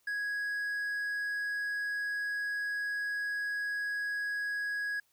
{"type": "tone", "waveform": "triangle", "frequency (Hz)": 1661.2, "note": "G#6", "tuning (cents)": 0, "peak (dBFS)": -30, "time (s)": [0.07, 5], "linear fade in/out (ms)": 5, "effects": ["white hiss -72 dBFS RMS until 5.12 s"]}